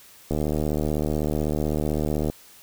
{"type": "click train", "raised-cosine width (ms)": 2, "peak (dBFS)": -12, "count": 152, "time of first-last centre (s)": [0.31, 2.299], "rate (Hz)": 75.9, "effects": ["white hiss -50 dBFS RMS until 2.62 s"]}